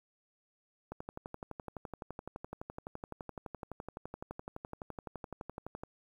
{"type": "click train", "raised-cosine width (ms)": 1, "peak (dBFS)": -27, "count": 59, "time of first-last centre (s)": [0.92, 5.835], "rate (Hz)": 11.8, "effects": ["10-bit"]}